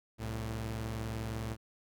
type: tone pair together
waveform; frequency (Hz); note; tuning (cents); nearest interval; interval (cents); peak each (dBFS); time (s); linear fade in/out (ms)
sawtooth; 65.41 / 111; C2 / A2; 0 / +16; major sixth; 916; -37 / -33; 0.18-1.57; 50
effects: none